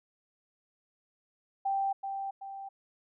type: tone with echo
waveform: sine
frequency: 784 Hz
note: G5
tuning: in tune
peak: -27 dBFS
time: 1.65-1.93 s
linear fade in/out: 10 ms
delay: 380 ms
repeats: 2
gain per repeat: -6 dB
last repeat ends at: 2.69 s
effects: none